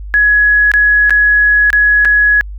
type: tone with dropouts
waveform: sine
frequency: 1680 Hz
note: G#6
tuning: 19 cents sharp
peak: -6 dBFS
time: 0.14-2.41 s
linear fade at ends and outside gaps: 0 ms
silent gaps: 0.716-0.738 / 1.096-1.106 / 1.703-1.73 / 2.049-2.054 s
effects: added 50 Hz sine -23 dBFS peak until 2.58 s